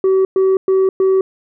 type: tone bursts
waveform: sine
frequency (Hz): 381.1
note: G4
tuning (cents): -49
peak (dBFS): -7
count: 4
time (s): 0.04-1.21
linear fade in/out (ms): 2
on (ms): 210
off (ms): 110
effects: tanh soft clip ceiling -9 dBFS